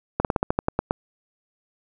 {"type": "slowing click train", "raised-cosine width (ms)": 1, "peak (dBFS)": -6, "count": 10, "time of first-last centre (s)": [0.2, 0.909], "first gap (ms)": 48, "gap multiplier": 1.12, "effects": []}